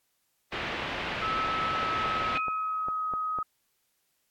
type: low-pass noise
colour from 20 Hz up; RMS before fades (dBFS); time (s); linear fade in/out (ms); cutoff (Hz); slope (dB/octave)
white; -34; 0.52-2.38; 5; 2900; 24
type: tone with pitch glide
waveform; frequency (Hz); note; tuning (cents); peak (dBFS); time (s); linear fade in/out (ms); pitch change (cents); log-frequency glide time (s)
sine; 1300 to 1261.5; E6 to D#6; -24 to +23; -28; 1.22-3.43; 5; -53; 1.76-3.12
type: clicks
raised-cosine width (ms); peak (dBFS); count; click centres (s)
1; -24; 8; 1.472 / 1.83 / 2.057 / 2.219 / 2.483 / 2.885 / 3.137 / 3.387
type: tone with exponential decay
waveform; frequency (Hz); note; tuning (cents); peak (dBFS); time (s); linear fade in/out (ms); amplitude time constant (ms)
sine; 2500; D#7; +8; -29; 2.35-2.91; 5; 120
effects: white hiss -74 dBFS RMS until 4.3 s + AAC 64 kbps